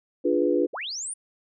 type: chord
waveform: sine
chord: D diminished seventh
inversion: none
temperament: equal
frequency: 293.7 / 349.2 / 415.3 / 493.9 Hz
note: D4 / F4 / Ab4 / Cb5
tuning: 0 / 0 / 0 / 0 cents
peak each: -25 / -24 / -27 / -25 dBFS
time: 0.24-0.67 s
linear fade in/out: 20 ms
type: linear sweep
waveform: sine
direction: up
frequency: 277.2 to 9700 Hz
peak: -30 dBFS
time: 0.73-1.14 s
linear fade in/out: 10 ms
effects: none